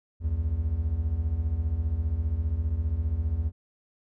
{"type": "beating tone pair", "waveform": "triangle", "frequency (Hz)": [67.3, 82.3], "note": ["C2", "E2"], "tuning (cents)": [49, -2], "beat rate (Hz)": 15, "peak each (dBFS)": [-28, -24], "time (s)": [0.2, 3.52], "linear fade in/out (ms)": 50, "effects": []}